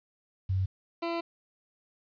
sine / 20% pulse tone pair in turn, 94.6 / 337.1 Hz, F#2 / E4, +39 / +39 cents, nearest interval octave + minor seventh, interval 2200 cents, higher second, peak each -25 dBFS, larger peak neither, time 0.49-0.66 / 1.02-1.21 s, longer second, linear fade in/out 10 ms, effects resampled to 11025 Hz + 10-bit

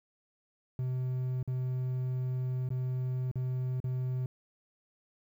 triangle tone with dropouts, 127.8 Hz, C3, 40 cents flat, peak -28 dBFS, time 0.79-4.26 s, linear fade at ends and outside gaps 2 ms, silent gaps 1.429-1.476 / 2.69-2.704 / 3.314-3.356 / 3.802-3.842 s, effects 11-bit

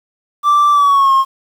triangle tone with pitch glide, 1171 to 1073.8 Hz, D6 to C6, -5 to +45 cents, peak -5 dBFS, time 0.43-1.25 s, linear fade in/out 50 ms, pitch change -150 cents, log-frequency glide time 0.72-1.13 s, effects tanh soft clip ceiling -2 dBFS + 7-bit

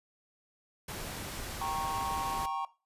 pink noise, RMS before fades -40 dBFS, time 0.88-2.46 s, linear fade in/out 5 ms
triangle chord, G diminished, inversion none, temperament equal with one note detuned, 784 / 932.3 / 1096.6 Hz, G5 / Bb5 / Db6, 0 / 0 / -19 cents, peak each -35 dBFS, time 1.61-2.65 s, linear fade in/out 2 ms
effects noise-tail reverb RT60 0.3 s tail -17 dB re dry + resampled to 32000 Hz

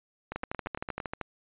two click trains, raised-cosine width 0.5 ms, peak -18 / -20 dBFS, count 12 / 7, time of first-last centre 0.36-1.213 / 0.32-1.002 s, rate 12.9 / 8.8 Hz, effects resampled to 8000 Hz

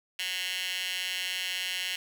15% pulse tone with high-pass filter, 183.7 Hz, F#3, 12 cents flat, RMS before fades -33 dBFS, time 0.19-1.96 s, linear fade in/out 2 ms, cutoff 2600 Hz, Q 3.7, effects none

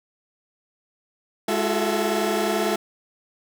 30% pulse tone cluster, 209.4 / 340.3 / 371.6 / 435.5 / 663 Hz, G#3 / F4 / F#4 / A4 / E5, +15 / -45 / +7 / -18 / +10 cents, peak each -25 dBFS, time 1.48-2.76 s, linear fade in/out 5 ms, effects none

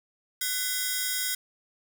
5% pulse ring-modulated tone, 1760 Hz, A6, in tune, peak -13 dBFS, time 0.41-1.35 s, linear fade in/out 5 ms, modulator 265 Hz, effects none

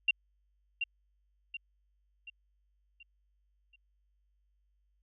sine tone with echo, 2766 Hz, F7, 17 cents flat, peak -22 dBFS, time 0.08-0.11 s, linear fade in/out 5 ms, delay 730 ms, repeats 5, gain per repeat -7 dB, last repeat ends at 3.76 s, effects added 50 Hz sine -70 dBFS peak until 5.02 s

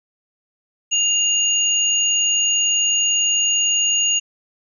sine tone pair together, 2809 / 6731 Hz, F7 / G#8, +9 / +22 cents, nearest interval octave + minor third, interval 1513 cents, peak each -18 dBFS, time 0.91-4.2 s, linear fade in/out 20 ms, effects none

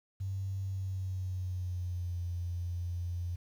sine tone with pitch glide, 96.5 to 87.47 Hz, G2 to F2, -27 to +3 cents, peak -33 dBFS, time 0.2-3.36 s, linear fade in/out 10 ms, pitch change -170 cents, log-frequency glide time 0.62-2.2 s, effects 10-bit

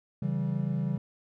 triangle chord, C# diminished, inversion none, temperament equal with one note detuned, 138.59 / 164.81 / 193.63 Hz, C#3 / E3 / G3, 0 / 0 / -21 cents, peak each -29 / -30 / -30 dBFS, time 0.22-0.98 s, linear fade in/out 5 ms, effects none

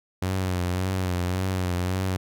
sawtooth tone with vibrato, 91.7 Hz, F#2, 15 cents flat, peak -20 dBFS, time 0.22-2.17 s, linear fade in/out 5 ms, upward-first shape sine, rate 1.8 Hz, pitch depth 56 cents each way, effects none

